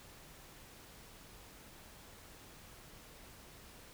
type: silence
effects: pink hiss -56 dBFS RMS until 3.93 s